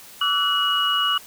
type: tone cluster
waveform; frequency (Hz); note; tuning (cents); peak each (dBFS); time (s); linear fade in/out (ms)
sine; 1148 / 1323 / 1480 / 2908; D6 / E6 / F#6 / F#7; -40 / +6 / 0 / -31; -24 / -28 / -28 / -20; 0.21-1.18; 5
effects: white hiss -44 dBFS RMS until 1.26 s